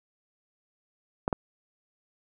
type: clicks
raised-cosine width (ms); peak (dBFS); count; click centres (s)
1; -12; 2; 1.279 / 1.328
effects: none